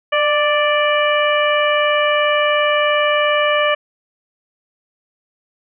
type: harmonic tone with a mistuned harmonic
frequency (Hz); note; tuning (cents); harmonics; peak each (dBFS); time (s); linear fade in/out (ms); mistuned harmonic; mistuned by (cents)
587.3; D5; 0; 1 / 2 / 3 / 4 / 5; -16 / -19 / -21 / -22 / -23; 0.12-3.75; 10; 1; +26
effects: none